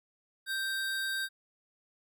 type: tone pair together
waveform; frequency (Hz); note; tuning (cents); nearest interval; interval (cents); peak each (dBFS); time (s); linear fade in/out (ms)
square; 1568 / 3752; G6 / A#7; 0 / +11; octave + minor third; 1511; -33 / -39; 0.46-1.29; 50
effects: none